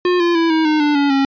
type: tone with pitch steps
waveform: square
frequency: 358.2 / 344.6 / 331.5 / 318.9 / 306.8 / 295.2 / 284 / 273.2 Hz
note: F4 / F4 / E4 / D#4 / D#4 / D4 / C#4 / C#4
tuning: +44 / -23 / +10 / +43 / -24 / +9 / +42 / -25 cents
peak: -13 dBFS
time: 0.05-1.25 s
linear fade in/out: 2 ms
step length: 150 ms
effects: resampled to 11025 Hz